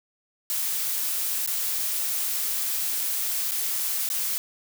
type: noise with dropouts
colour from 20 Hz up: blue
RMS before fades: -27 dBFS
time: 0.5-4.38 s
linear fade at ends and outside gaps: 0 ms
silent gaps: 1.462-1.475 / 3.51-3.518 / 4.089-4.101 s
effects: none